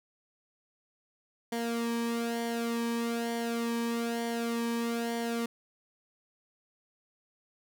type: tone with flanger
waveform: sawtooth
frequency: 233.1 Hz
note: A#3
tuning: in tune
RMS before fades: -32 dBFS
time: 1.52-5.46 s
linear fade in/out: 5 ms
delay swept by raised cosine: 0.77 to 1.48 ms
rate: 1.1 Hz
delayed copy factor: -0.65
effects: none